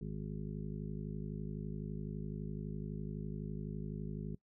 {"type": "harmonic tone", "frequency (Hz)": 51.91, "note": "G#1", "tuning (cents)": 0, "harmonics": [1, 2, 3, 4, 5, 7, 8], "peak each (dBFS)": [-46, -50, -42, -45, -53, -52, -53], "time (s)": [0.01, 4.35], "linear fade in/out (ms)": 5, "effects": ["noise-tail reverb RT60 0.1 s tail -21 dB re dry"]}